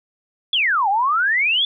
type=exponential two-way sweep; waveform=sine; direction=down then up; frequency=3520 to 761 to 3520 Hz; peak=-15 dBFS; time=0.53-1.65 s; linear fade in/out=2 ms; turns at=0.89 s; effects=none